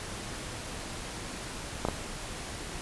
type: clicks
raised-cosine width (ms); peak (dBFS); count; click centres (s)
1; -13; 2; 1.851 / 1.886
effects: pink hiss -39 dBFS RMS until 2.81 s + resampled to 24000 Hz

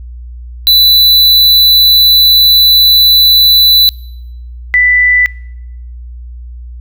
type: tone pair in turn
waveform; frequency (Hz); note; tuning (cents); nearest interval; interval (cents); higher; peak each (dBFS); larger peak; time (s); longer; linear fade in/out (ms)
square / sine; 3979 / 1985; B7 / B6; +12 / +8; octave; 1204; first; -4; neither; 0.67-3.89 / 4.74-5.26; first; 0
effects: noise-tail reverb RT60 0.9 s tail -25 dB re dry + added 60 Hz sine -24 dBFS peak until 6.8 s

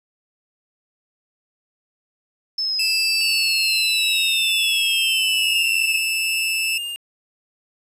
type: exponential sweep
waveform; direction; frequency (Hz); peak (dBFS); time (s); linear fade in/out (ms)
sine; down; 5274 to 2593; -20; 2.58-5.98; 5
type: tone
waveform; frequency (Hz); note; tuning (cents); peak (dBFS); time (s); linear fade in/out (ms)
sawtooth; 2637; E7; 0; -17; 2.79-6.78; 5
type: tone with tremolo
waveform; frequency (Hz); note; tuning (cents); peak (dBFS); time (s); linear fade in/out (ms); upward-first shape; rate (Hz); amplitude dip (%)
square; 2814; F7; +12; -26; 3.21-6.96; 0; sine; 2.3; 25
effects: resampled to 32000 Hz + 8-bit

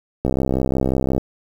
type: click train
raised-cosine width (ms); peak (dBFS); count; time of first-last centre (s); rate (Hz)
2; -6; 62; 0.25-1.18; 65.6
effects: 7-bit

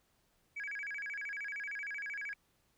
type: tone with vibrato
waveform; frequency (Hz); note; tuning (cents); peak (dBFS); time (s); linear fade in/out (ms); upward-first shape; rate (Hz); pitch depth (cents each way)
sine; 1944; B6; -28; -37; 0.56-2.34; 10; square; 13; 280
effects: tanh soft clip ceiling -35 dBFS + pink hiss -74 dBFS RMS until 2.77 s

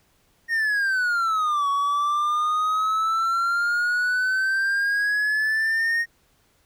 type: exponential two-way sweep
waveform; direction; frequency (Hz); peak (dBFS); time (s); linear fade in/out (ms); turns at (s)
triangle; down then up; 1864.7 to 1119 to 1864.7; -18; 0.48-6.06; 50; 1.69
effects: pink hiss -63 dBFS RMS until 6.65 s

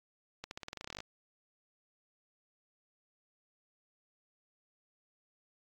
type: accelerating click train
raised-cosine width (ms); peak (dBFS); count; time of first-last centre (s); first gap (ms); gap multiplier
0.2; -24; 16; 0.44-1.004; 71; 0.9
effects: AAC 48 kbps

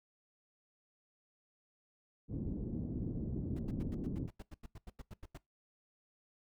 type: low-pass noise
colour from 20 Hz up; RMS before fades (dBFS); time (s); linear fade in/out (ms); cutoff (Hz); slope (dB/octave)
white; -39; 2.28-4.29; 50; 290; 24
type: noise bursts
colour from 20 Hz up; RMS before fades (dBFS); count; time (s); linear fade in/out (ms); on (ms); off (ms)
brown; -47; 16; 3.56-5.376; 5; 31; 88
effects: noise-tail reverb RT60 0.2 s tail -22 dB re dry

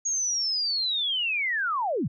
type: linear sweep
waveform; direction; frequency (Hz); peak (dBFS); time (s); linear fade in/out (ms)
sine; down; 6645 to 92.5; -24; 0.05-2.08; 10
effects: none

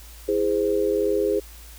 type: chord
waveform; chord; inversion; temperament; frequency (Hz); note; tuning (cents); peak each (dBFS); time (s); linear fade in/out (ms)
sine; E augmented; none; just; 329.6 / 412 / 515; E4 / G#4 / B#4; 0 / -14 / -28; -27 / -21 / -25; 0.28-1.4; 10
effects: added 56 Hz sine -42 dBFS peak until 1.78 s + white hiss -47 dBFS RMS until 1.78 s

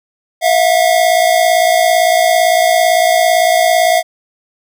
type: tone pair together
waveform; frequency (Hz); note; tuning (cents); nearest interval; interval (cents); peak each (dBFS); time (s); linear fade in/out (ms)
square; 656 / 713.8; E5 / F5; -9 / +38; minor second; 147; -12; 0.41-4.03; 50
effects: none

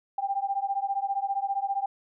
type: beating tone pair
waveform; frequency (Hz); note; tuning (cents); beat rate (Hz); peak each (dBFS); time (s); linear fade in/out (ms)
sine; 784 / 799; G5 / G5; 0 / +33; 15; -29; 0.18-1.86; 5
effects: none

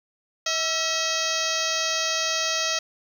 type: harmonic tone with a mistuned harmonic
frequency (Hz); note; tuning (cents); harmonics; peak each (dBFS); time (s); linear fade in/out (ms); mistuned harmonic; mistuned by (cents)
642; E5; -46; 1 / 2 / 3 / 4 / 5 / 6 / 7 / 8 / 9 / 10; -32 / -32 / -32 / -32 / -32 / -32 / -32 / -32 / -32 / -32; 0.46-2.79; 5; 2; +66
effects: 8-bit

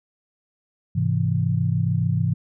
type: chord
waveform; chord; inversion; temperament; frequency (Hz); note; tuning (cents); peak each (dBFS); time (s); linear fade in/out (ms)
sine; Ab augmented; none; equal with one note detuned; 103.83 / 130.81 / 165.67; Ab2 / C3 / E3; 0 / 0 / +9; -23; 0.95-2.34; 10
effects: none

